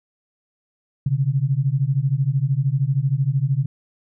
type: beating tone pair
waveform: sine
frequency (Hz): 130 / 143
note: C3 / D3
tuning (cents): -11 / -46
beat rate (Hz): 13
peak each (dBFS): -20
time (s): 1.06-3.66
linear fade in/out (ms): 5
effects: none